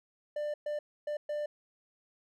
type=tone bursts at uneven times; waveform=triangle; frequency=594 Hz; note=D5; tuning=20 cents sharp; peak=-30 dBFS; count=4; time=0.36-0.54 / 0.66-0.79 / 1.07-1.17 / 1.29-1.46 s; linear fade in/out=5 ms; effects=none